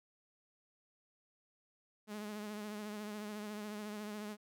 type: tone with vibrato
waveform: sawtooth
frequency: 210 Hz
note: G#3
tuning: 19 cents sharp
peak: -38 dBFS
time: 2.07-4.37 s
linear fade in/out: 50 ms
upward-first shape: triangle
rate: 14 Hz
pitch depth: 45 cents each way
effects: none